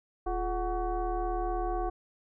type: tone with frequency modulation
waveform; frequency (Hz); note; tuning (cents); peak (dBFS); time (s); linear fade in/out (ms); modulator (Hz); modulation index
sine; 350; F4; +4; -28; 0.26-1.9; 10; 388; 1.5
effects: none